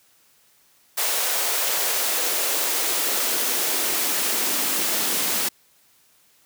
white noise with high-pass filter sweep, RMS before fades -23 dBFS, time 0.97-5.49 s, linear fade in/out 10 ms, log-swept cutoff 560 to 220 Hz, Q 1.6, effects white hiss -59 dBFS RMS until 6.45 s + high-pass 60 Hz 12 dB/octave

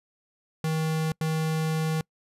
square tone bursts at uneven times, 158.5 Hz, D#3, 32 cents sharp, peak -25 dBFS, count 2, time 0.64-1.12 / 1.21-2.01 s, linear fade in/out 2 ms, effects noise-tail reverb RT60 0.1 s tail -26 dB re dry + resampled to 32000 Hz

